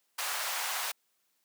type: high-pass noise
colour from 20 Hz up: pink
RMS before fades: -34 dBFS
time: 0.18-0.92 s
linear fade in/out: 10 ms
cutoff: 750 Hz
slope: 24 dB/octave
effects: white hiss -75 dBFS RMS until 1.44 s + high-pass 200 Hz 12 dB/octave